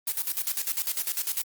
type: noise with tremolo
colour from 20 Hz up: blue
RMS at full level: -27 dBFS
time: 0.07-1.42 s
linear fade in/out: 5 ms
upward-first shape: square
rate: 10 Hz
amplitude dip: 75%
effects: Opus 32 kbps